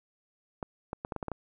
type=clicks; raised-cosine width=1 ms; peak=-20 dBFS; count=8; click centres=0.628 / 0.931 / 1.049 / 1.122 / 1.163 / 1.228 / 1.283 / 1.317 s; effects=none